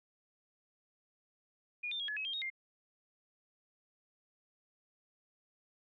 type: tone with pitch steps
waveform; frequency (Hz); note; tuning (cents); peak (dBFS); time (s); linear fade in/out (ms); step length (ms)
sine; 2441 / 3595 / 3298 / 1705 / 2561 / 3197 / 3740 / 2109; D#7 / A7 / G#7 / G#6 / D#7 / G7 / A#7 / C7; -34 / +36 / -13 / +45 / +49 / +33 / +5 / +13; -36; 1.83-2.502; 10; 84
effects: none